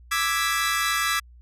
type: chord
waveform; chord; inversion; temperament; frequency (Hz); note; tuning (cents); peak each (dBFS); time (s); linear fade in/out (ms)
sawtooth; E dominant seventh; third; equal; 1174.7 / 1318.5 / 1661.2 / 1975.5; D6 / E6 / G#6 / B6; 0 / 0 / 0 / 0; -24; 0.11-1.2; 10
effects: added 60 Hz sine -46 dBFS peak until 1.41 s + resampled to 32000 Hz